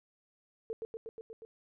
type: tone with echo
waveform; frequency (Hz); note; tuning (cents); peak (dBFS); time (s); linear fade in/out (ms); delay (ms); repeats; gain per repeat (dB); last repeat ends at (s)
sine; 450; A4; +39; -34; 0.7-0.73; 0; 120; 6; -2; 1.45
effects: none